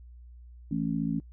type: chord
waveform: sine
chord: A major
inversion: second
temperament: just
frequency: 165 / 220 / 275 Hz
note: E3 / A3 / C#4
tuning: +2 / 0 / -14 cents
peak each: -31 dBFS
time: 0.71-1.2 s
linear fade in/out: 5 ms
effects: noise-tail reverb RT60 0.1 s tail -25 dB re dry + added 60 Hz sine -46 dBFS peak until 1.32 s